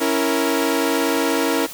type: chord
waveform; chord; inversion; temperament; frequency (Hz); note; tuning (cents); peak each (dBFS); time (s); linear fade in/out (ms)
sawtooth; A# diminished; first; equal; 277.2 / 329.6 / 466.2; C#4 / E4 / A#4; 0 / 0 / 0; -18; 0-1.67; 20
effects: white hiss -35 dBFS RMS until 1.73 s